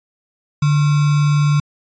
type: tone with sample-and-hold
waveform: sine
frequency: 146.83 Hz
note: D3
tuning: in tune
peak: -11 dBFS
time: 0.62-1.6 s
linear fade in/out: 5 ms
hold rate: 1225 Hz
effects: resampled to 16000 Hz